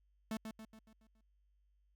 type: tone with echo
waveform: 45% pulse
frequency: 220 Hz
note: A3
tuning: in tune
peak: -37 dBFS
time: 0.31-0.37 s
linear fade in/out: 2 ms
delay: 140 ms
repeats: 6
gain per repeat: -6 dB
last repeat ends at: 1.21 s
effects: added 50 Hz sine -70 dBFS peak until 1.95 s